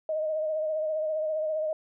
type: tone with vibrato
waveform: sine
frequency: 623 Hz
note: D#5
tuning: 2 cents sharp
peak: -26 dBFS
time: 0.09-1.73 s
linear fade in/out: 2 ms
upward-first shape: triangle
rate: 15 Hz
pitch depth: 43 cents each way
effects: none